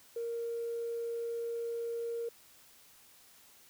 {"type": "tone with tanh clipping", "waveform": "triangle", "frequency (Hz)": 466.2, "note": "A#4", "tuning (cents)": 0, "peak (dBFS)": -34, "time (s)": [0.16, 2.29], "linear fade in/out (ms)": 5, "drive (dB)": 4, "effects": ["white hiss -60 dBFS RMS until 3.69 s"]}